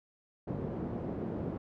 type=band-pass noise; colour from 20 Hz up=pink; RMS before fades=-37 dBFS; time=0.47-1.58 s; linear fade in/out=10 ms; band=120 to 450 Hz; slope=12 dB/octave; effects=none